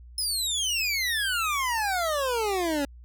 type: exponential sweep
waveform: 25% pulse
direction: down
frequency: 5210 to 273.9 Hz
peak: -21 dBFS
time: 0.18-2.85 s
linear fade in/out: 2 ms
effects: added 60 Hz sine -44 dBFS peak until 3.04 s